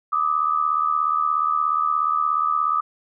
sine tone pair together, 1186.1 / 1263 Hz, D6 / D#6, +17 / +26 cents, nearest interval minor second, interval 109 cents, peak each -21 dBFS, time 0.12-2.81 s, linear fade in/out 10 ms, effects none

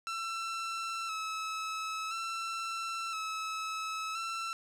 sawtooth tone with vibrato, 1318.5 Hz, E6, in tune, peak -31 dBFS, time 0.07-4.53 s, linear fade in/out 0 ms, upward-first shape square, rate 0.49 Hz, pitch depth 30 cents each way, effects low-pass 8000 Hz 12 dB/octave + 11-bit

